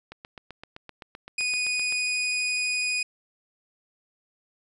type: click train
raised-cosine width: 0.3 ms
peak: -24 dBFS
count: 15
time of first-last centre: 0.12-1.924 s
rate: 7.76 Hz
type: tone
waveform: sawtooth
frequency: 2478 Hz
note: D#7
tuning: 8 cents flat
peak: -21 dBFS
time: 1.38-3.03 s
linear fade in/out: 5 ms
effects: resampled to 24000 Hz